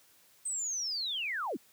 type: linear sweep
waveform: sine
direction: down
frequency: 8372 to 177.6 Hz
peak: -32 dBFS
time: 0.45-1.57 s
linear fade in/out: 10 ms
effects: white hiss -63 dBFS RMS until 1.72 s + high-pass 80 Hz 12 dB/octave